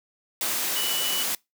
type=tone in noise; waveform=sine; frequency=2960 Hz; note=F#7; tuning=in tune; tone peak=-28 dBFS; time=0.76-1.23 s; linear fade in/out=2 ms; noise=white; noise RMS=-27 dBFS; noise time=0.41-1.35 s; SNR=-4 dB; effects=noise-tail reverb RT60 0.2 s tail -24 dB re dry + high-pass 200 Hz 12 dB/octave